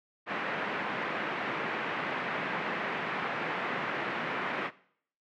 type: band-pass noise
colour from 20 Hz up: white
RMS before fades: -34 dBFS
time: 0.26-4.71 s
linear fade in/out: 50 ms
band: 150 to 2200 Hz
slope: 24 dB/octave
effects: noise-tail reverb RT60 0.6 s tail -19 dB re dry